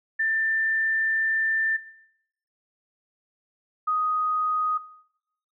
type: tone pair in turn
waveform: sine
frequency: 1783 / 1247.8 Hz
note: A6 / D#6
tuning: +22 / +5 cents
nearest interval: tritone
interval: 617 cents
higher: first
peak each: -21 dBFS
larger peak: neither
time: 0.19-1.77 / 3.87-4.78 s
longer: first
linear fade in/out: 10 ms
effects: noise-tail reverb RT60 0.8 s tail -21 dB re dry